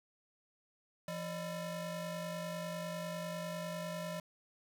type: ring-modulated tone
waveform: 35% pulse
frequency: 392 Hz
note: G4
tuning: in tune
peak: -34 dBFS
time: 1.08-4.2 s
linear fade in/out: 2 ms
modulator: 221 Hz
effects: none